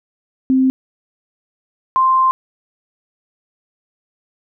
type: tone pair in turn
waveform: sine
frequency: 261.6 / 1046.4 Hz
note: C4 / C6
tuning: 0 / 0 cents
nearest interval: 2 octaves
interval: 2400 cents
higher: second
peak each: -10 dBFS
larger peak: neither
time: 0.5-0.7 / 1.96-2.31 s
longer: second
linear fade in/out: 0 ms
effects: none